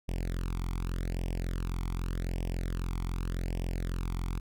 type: tone with flanger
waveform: sawtooth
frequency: 43.65 Hz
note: F1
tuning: in tune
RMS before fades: -33 dBFS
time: 0.08-4.4 s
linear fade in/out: 10 ms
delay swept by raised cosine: 0.36 to 0.9 ms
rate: 0.85 Hz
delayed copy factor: +1
effects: none